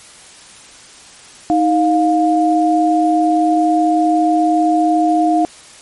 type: tone pair together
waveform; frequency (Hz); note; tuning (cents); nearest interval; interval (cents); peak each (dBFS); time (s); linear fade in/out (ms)
sine; 314.3 / 706.1; D#4 / F5; +18 / +19; octave + major second; 1401; -13; 1.5-5.45; 0
effects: white hiss -40 dBFS RMS until 5.81 s + MP3 48 kbps